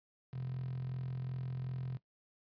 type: tone with high-pass filter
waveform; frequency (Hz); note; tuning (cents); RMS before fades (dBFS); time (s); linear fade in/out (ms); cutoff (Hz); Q
15% pulse; 42.67; F1; -39; -40; 0.33-1.97; 0; 130; 9.6
effects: noise-tail reverb RT60 0.1 s tail -17 dB re dry + resampled to 11025 Hz